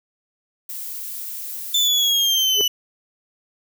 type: noise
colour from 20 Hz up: violet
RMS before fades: -31 dBFS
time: 0.69-1.88 s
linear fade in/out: 5 ms
type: exponential sweep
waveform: 35% pulse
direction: down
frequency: 3543 to 2964 Hz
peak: -14 dBFS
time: 1.74-2.68 s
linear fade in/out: 5 ms
type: tone with exponential growth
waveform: sine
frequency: 415.3 Hz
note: G#4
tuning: in tune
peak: -18 dBFS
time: 2.52-2.61 s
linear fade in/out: 0 ms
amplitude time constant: 18 ms
effects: none